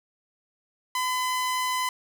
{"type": "tone", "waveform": "sawtooth", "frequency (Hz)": 1012, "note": "B5", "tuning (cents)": 42, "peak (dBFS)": -21, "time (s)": [0.95, 1.89], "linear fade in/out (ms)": 2, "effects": []}